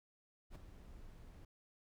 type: noise with ADSR envelope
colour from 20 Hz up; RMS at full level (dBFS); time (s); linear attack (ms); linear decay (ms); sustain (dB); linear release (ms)
brown; -45; 0.5-1.45; 55; 8; -10; 4
effects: none